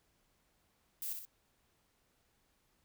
violet noise with echo, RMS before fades -40 dBFS, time 1.02-1.13 s, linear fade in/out 2 ms, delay 61 ms, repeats 2, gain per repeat -5 dB, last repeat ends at 1.252 s, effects pink hiss -75 dBFS RMS until 2.84 s

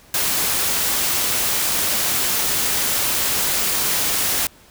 white noise, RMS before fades -20 dBFS, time 0.14-4.47 s, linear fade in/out 2 ms, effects pink hiss -49 dBFS RMS until 4.7 s

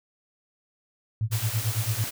sine tone with tremolo, 110 Hz, A2, in tune, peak -21 dBFS, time 1.21-2.04 s, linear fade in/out 0 ms, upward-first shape sine, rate 9 Hz, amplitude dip 100%
white noise, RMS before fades -33 dBFS, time 1.31-2.11 s, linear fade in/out 20 ms
effects none

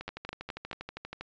two click trains, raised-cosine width 0.3 ms, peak -23 / -20 dBFS, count 16 / 4, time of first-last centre 0.01-1.21 / 0.08-0.713 s, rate 12.5 / 4.74 Hz, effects resampled to 16000 Hz

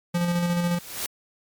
square tone with tremolo, 173.9 Hz, F3, 7 cents flat, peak -21 dBFS, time 0.14-0.79 s, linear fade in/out 10 ms, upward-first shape square, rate 14 Hz, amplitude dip 30%
white noise with exponential growth, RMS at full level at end -27 dBFS, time 0.5-1.06 s, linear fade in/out 1 ms, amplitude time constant 120 ms
effects MP3 96 kbps

